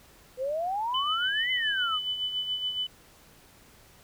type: exponential two-way sweep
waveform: sine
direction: up then down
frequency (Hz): 496.5 to 2072 to 1206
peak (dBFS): -27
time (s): 0.37-1.99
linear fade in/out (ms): 50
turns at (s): 1.51
type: tone with tremolo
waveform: sine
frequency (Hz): 3000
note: F#7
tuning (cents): +23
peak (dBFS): -26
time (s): 0.94-2.87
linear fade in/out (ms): 5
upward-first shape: sine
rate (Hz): 7.1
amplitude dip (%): 55
effects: pink hiss -56 dBFS RMS until 4.03 s